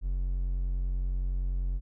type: tone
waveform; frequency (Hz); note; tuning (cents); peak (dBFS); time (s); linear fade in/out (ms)
triangle; 45.21; F#1; -39; -25; 0.01-1.81; 50
effects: none